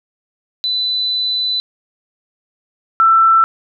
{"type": "tone pair in turn", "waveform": "sine", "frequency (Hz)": [3998, 1334.2], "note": ["B7", "E6"], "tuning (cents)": [20, 20], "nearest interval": "octave + perfect fifth", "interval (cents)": 1900, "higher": "first", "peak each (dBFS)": [-15, -7], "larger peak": "second", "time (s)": [[0.64, 1.6], [3, 3.44]], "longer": "first", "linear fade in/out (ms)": 0, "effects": []}